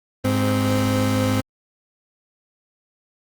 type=tone pair together; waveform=30% pulse; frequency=103.18 / 260 Hz; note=G#2 / C4; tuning=-11 / -11 cents; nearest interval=octave + major third; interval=1600 cents; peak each=-18 dBFS; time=0.24-1.41 s; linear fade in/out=10 ms; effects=Opus 24 kbps